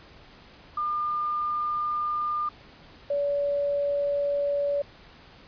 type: tone pair in turn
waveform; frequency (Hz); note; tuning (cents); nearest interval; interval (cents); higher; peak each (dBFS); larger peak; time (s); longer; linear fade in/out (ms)
sine; 1205 / 571.2; D6 / D5; +44 / -48; octave + minor second; 1292; first; -25 / -23; second; 0.77-2.49 / 3.1-4.82; neither; 5
effects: pink hiss -51 dBFS RMS until 5.47 s + resampled to 11025 Hz